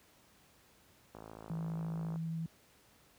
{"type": "click train", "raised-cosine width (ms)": 1, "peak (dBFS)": -34, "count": 56, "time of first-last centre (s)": [1.15, 2.159], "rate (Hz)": 54.5}
{"type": "tone with vibrato", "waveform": "sine", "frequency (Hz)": 163.5, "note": "E3", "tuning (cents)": -14, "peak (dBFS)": -35, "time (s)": [1.5, 2.46], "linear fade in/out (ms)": 2, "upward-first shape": "sine", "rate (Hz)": 11, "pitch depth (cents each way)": 9}
{"effects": ["pink hiss -65 dBFS RMS until 3.18 s", "high-pass 60 Hz 12 dB/octave"]}